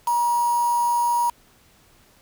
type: tone with quantisation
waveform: sine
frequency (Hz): 953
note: A#5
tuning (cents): +38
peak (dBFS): -18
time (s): 0.07-1.3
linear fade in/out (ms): 5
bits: 5
effects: pink hiss -56 dBFS RMS until 2.21 s